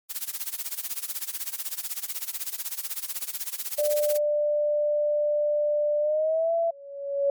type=noise with tremolo; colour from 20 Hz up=blue; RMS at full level=-29 dBFS; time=0.09-4.18 s; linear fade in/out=20 ms; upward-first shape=sine; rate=16 Hz; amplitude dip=90%
type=tone with pitch glide; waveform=sine; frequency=593 to 669.5 Hz; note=D5 to E5; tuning=+17 to +27 cents; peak=-21 dBFS; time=3.78-6.71 s; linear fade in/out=10 ms; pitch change=+210 cents; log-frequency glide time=6-6.53 s
type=tone with exponential growth; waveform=sine; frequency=561 Hz; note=C#5; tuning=21 cents sharp; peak=-18 dBFS; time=6.47-7.3 s; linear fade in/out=2 ms; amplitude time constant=180 ms
effects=MP3 96 kbps